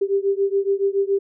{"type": "beating tone pair", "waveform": "sine", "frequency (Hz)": [392, 399.1], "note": ["G4", "G4"], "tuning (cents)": [0, 31], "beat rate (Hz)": 7.1, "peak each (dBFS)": [-20, -21], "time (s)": [0.01, 1.19], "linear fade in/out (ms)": 10, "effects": []}